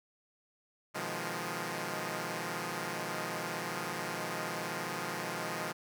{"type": "chord", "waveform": "5% pulse", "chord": "F half-diminished seventh", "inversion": "second", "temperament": "equal", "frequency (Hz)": [123.47, 155.56, 174.61, 207.7], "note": ["Cb3", "Eb3", "F3", "Ab3"], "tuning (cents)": [0, 0, 0, 0], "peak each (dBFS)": [-32, -30, -28, -30], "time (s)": [0.94, 5.73], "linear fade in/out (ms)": 20, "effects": []}